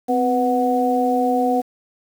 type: tone cluster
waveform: sine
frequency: 256.4 / 494 / 738 Hz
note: C4 / B4 / F#5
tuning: -35 / 0 / -5 cents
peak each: -20 / -21 / -19 dBFS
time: 0.08-1.62 s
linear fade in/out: 20 ms
effects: 7-bit